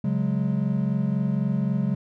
triangle chord, C# suspended fourth, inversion none, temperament equal with one note detuned, 138.59 / 183.83 / 207.7 Hz, C#3 / F#3 / G#3, 0 / -11 / 0 cents, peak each -24 / -24 / -24 dBFS, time 0.04-1.95 s, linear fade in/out 5 ms, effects none

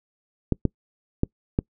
clicks, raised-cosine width 3 ms, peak -7 dBFS, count 4, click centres 0.523 / 0.653 / 1.234 / 1.589 s, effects noise-tail reverb RT60 0.1 s tail -26 dB re dry

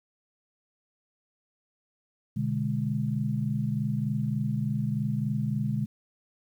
sine chord, G# diminished, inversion first, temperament equal, 123.47 / 146.83 / 207.7 Hz, B2 / D3 / G#3, 0 / 0 / 0 cents, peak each -30 dBFS, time 2.36-5.86 s, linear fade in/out 10 ms, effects 10-bit

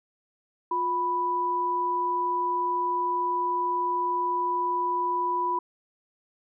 sine tone pair together, 354.3 / 987.8 Hz, F4 / B5, +25 / 0 cents, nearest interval octave + tritone, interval 1775 cents, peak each -33 / -24 dBFS, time 0.71-5.59 s, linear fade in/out 5 ms, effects none

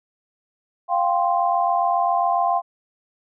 sine chord, F suspended second, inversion none, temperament just, 698.5 / 785.8 / 1047.7 Hz, F5 / G5 / C6, 0 / +4 / +2 cents, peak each -20 / -22 / -23 dBFS, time 0.88-2.62 s, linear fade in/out 50 ms, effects none

